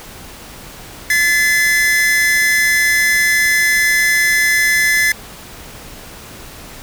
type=tone pair together; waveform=45% pulse; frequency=1729 / 2038 Hz; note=A6 / C7; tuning=-31 / -46 cents; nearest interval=minor third; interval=285 cents; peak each=-14 dBFS; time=1.1-5.12 s; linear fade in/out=2 ms; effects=pink hiss -35 dBFS RMS until 6.82 s